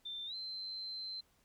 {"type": "tone with pitch glide", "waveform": "sine", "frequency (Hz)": [3568, 4099], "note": ["A7", "C8"], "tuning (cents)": [23, -36], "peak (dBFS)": -40, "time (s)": [0.05, 1.21], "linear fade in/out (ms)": 10, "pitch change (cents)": 241, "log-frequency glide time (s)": [0.26, 0.35], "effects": ["pink hiss -72 dBFS RMS until 1.44 s", "MP3 96 kbps"]}